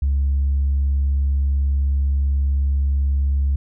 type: tone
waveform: sine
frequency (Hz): 69.3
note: C#2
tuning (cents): 0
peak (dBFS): -14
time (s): 0.02-3.56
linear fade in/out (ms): 5
effects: tanh soft clip ceiling -13 dBFS